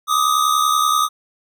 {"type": "tone pair together", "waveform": "square", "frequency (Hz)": [1184, 1254.4], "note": ["D6", "D#6"], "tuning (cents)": [14, 14], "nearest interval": "minor second", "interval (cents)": 100, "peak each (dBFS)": [-19, -17], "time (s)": [0.07, 1.09], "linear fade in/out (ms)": 50, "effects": []}